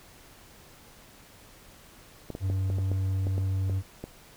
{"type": "clicks", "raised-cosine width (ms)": 2, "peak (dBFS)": -22, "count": 10, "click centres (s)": [2.303, 2.351, 2.5, 2.701, 2.785, 2.916, 3.269, 3.38, 3.697, 4.04]}
{"type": "tone", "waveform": "triangle", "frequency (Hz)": 95.4, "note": "G2", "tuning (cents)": -47, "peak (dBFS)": -23, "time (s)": [2.4, 3.83], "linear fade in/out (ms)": 50}
{"effects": ["pink hiss -53 dBFS RMS until 4.36 s"]}